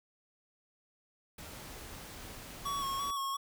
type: noise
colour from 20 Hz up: pink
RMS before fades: -47 dBFS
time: 1.38-3.11 s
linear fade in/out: 5 ms
type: tone with vibrato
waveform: square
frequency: 1108 Hz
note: C#6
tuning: 1 cent flat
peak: -34 dBFS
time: 2.65-3.37 s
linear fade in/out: 10 ms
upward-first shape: square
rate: 2.9 Hz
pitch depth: 28 cents each way
effects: none